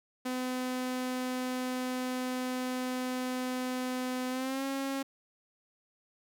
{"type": "tone with pitch glide", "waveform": "sawtooth", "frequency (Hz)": [253.8, 272], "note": ["B3", "C#4"], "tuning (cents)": [47, -33], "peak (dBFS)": -28, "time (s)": [0.25, 5.03], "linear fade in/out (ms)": 10, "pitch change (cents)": 120, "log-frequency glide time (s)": [4.29, 4.64], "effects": []}